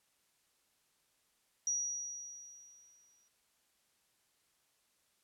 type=tone with exponential decay; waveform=sine; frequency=5780 Hz; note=F#8; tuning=41 cents flat; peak=-30 dBFS; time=1.67-3.28 s; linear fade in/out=1 ms; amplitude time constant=350 ms; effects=white hiss -75 dBFS RMS until 5.23 s + low-pass 12000 Hz 12 dB/octave